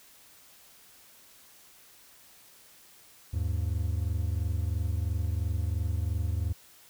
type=tone pair together; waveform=triangle; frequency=77.8 / 100.74 Hz; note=D#2 / G2; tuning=0 / +48 cents; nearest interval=major third; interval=448 cents; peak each=-27 / -29 dBFS; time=3.33-6.53 s; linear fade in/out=10 ms; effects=white hiss -56 dBFS RMS until 6.89 s